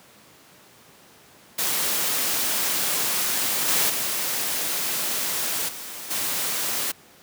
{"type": "noise with level steps", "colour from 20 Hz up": "white", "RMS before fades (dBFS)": [-24, -21, -26, -36, -26], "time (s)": [1.58, 6.92], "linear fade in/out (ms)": 10, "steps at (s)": [3.68, 3.89, 5.68, 6.1], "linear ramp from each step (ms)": 10, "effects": ["pink hiss -51 dBFS RMS until 7.22 s", "high-pass 150 Hz 12 dB/octave"]}